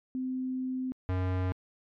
sine / square tone pair in turn, 257.7 / 92.2 Hz, C4 / F#2, -26 / -6 cents, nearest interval octave + tritone, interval 1780 cents, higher first, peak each -30 / -28 dBFS, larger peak second, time 0.15-0.92 / 1.09-1.52 s, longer first, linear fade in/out 0 ms, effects low-pass 2000 Hz 12 dB/octave + MP3 96 kbps

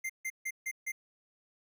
square tone bursts, 2093 Hz, C7, in tune, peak -34 dBFS, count 5, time 0.04-0.92 s, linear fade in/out 10 ms, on 56 ms, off 150 ms, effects none

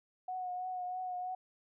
sine tone with vibrato, 732 Hz, F#5, 19 cents flat, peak -36 dBFS, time 0.28-1.35 s, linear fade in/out 5 ms, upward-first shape triangle, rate 3.1 Hz, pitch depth 30 cents each way, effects none

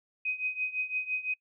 sine tone with tremolo, 2512 Hz, D#7, 16 cents sharp, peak -26 dBFS, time 0.25-1.34 s, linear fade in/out 5 ms, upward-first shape triangle, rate 5.9 Hz, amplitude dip 90%, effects noise-tail reverb RT60 0.1 s tail -25 dB re dry

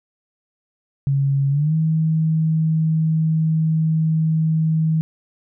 sine tone with pitch glide, 138.59 to 159.2 Hz, C#3 to D#3, 0 to +40 cents, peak -15 dBFS, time 1.07-5.01 s, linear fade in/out 0 ms, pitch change +240 cents, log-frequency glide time 1.5-1.74 s, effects none

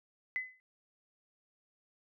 sine tone with exponential decay, 2023 Hz, B6, 41 cents sharp, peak -29 dBFS, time 0.36-0.6 s, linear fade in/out 0 ms, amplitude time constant 51 ms, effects none

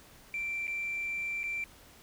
sine tone with dropouts, 2349 Hz, D7, in tune, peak -31 dBFS, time 0.34-1.64 s, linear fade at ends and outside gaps 1 ms, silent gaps 0.67-0.678 / 1.433-1.439 s, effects tanh soft clip ceiling -28 dBFS + pink hiss -56 dBFS RMS until 2.02 s

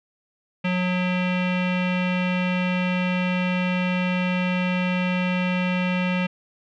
square tone with low-pass filter, 181.5 Hz, F#3, 33 cents flat, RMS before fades -23 dBFS, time 0.64-6.27 s, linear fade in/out 10 ms, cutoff 2600 Hz, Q 4.5, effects none

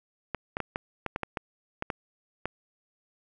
clicks, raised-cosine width 0.5 ms, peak -15 dBFS, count 11, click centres 0.347 / 0.569 / 0.603 / 0.759 / 1.063 / 1.161 / 1.233 / 1.372 / 1.824 / 1.902 / 2.456 s, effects none

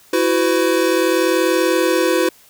square chord, E suspended second, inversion none, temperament equal with one note detuned, 329.6 / 370 / 504.3 Hz, E4 / F#4 / B4, 0 / 0 / +36 cents, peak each -19 dBFS, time 0.13-2.29 s, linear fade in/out 5 ms, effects white hiss -49 dBFS RMS until 2.49 s

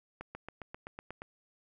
accelerating click train, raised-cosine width 0.5 ms, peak -27 dBFS, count 9, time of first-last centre 0.21-1.219 s, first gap 140 ms, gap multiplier 0.97, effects none

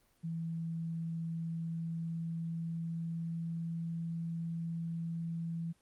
sine tone with pitch glide, 164.81 to 166.34 Hz, E3 to E3, 0 to +16 cents, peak -35 dBFS, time 0.23-5.73 s, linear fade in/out 20 ms, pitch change +16 cents, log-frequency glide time 1.28-3.85 s, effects pink hiss -71 dBFS RMS until 5.81 s + Opus 24 kbps

